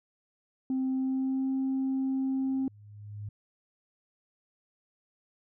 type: tone with pitch glide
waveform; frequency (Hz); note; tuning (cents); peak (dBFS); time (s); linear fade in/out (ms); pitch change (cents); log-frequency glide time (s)
sine; 261.8 to 265.8; C4 to C4; +1 to +27; -25; 0.7-2.68; 2; +26; 0.89-1.5
type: tone with exponential growth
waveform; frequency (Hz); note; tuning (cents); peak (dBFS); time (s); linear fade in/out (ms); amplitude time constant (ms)
sine; 103.83; G#2; 0; -34; 2.04-3.29; 5; 270
effects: tanh soft clip ceiling -24 dBFS